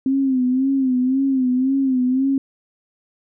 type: tone with vibrato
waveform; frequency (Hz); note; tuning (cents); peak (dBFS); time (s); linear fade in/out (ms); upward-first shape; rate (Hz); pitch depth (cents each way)
sine; 261.6; C4; 0; -15; 0.06-2.38; 2; sine; 1.9; 76
effects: none